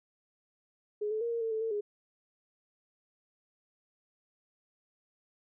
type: tone with pitch steps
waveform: sine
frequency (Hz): 419.1 / 434.4 / 468.4 / 464.9 / 450.5 / 439.2 / 449.7 / 414.1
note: G#4 / A4 / A#4 / A#4 / A4 / A4 / A4 / G#4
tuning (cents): +16 / -22 / +8 / -5 / +41 / -3 / +38 / -5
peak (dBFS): -30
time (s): 1.01-1.81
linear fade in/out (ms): 10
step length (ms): 100
effects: none